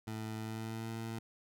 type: tone with pitch glide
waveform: 20% pulse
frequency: 110 to 113.22 Hz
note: A2 to A2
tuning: 0 to +50 cents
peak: -34 dBFS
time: 0.07-1.19 s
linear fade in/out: 5 ms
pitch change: +50 cents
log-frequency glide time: 0.4-0.92 s
effects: none